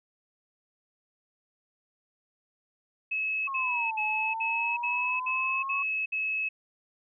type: tone bursts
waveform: sine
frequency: 2583 Hz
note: E7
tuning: 36 cents flat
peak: -27 dBFS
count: 8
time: 3.11-6.49 s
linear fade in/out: 10 ms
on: 370 ms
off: 60 ms
type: exponential two-way sweep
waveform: sine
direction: down then up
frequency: 1108.7 to 851 to 1108.7 Hz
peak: -31 dBFS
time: 3.47-5.83 s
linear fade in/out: 10 ms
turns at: 4.01 s
effects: none